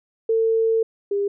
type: tone pair in turn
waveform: sine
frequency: 450 / 402.6 Hz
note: A4 / G4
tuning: +39 / +46 cents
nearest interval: major second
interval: 193 cents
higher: first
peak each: -16 / -19 dBFS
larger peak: first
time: 0.29-0.83 / 1.11-1.28 s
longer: first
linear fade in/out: 5 ms
effects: none